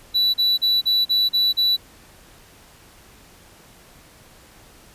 triangle tone bursts, 3951 Hz, B7, in tune, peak -14 dBFS, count 7, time 0.14-1.768 s, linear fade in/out 20 ms, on 200 ms, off 38 ms, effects pink hiss -49 dBFS RMS until 4.94 s + resampled to 32000 Hz

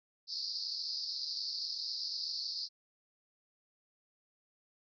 white band-pass noise, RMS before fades -39 dBFS, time 0.27-2.69 s, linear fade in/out 50 ms, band 4300 to 5100 Hz, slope 96 dB/octave, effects none

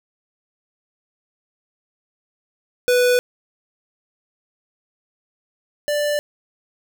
square tone pair in turn, 493.9 / 588.8 Hz, B4 / D5, 0 / +4 cents, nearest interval minor third, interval 304 cents, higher second, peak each -14 / -19 dBFS, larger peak first, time 2.88-3.19 / 5.88-6.19 s, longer neither, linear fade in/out 0 ms, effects none

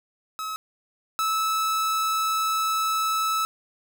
45% pulse tone pair in turn, 1286 / 1305.5 Hz, E6 / E6, -43 / -17 cents, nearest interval unison, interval 26 cents, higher second, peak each -29 / -22 dBFS, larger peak second, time 0.39-0.56 / 1.19-3.45 s, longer second, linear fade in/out 0 ms, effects none

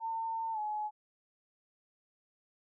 sine tone with pitch glide, 903 to 847.4 Hz, A5 to G#5, +45 to +35 cents, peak -33 dBFS, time 0-0.91 s, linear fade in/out 50 ms, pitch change -110 cents, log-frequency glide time 0.52-0.59 s, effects none

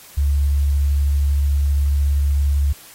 sine tone, 71 Hz, C#2, 42 cents sharp, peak -14 dBFS, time 0.17-2.73 s, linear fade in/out 10 ms, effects white hiss -43 dBFS RMS until 2.94 s + AAC 48 kbps

